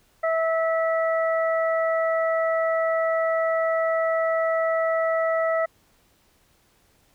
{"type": "harmonic tone", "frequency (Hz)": 652, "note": "E5", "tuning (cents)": -19, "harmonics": [1, 2, 3], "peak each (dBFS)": [-21, -28, -30], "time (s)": [0.23, 5.66], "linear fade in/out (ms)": 10, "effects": ["pink hiss -62 dBFS RMS until 7.14 s"]}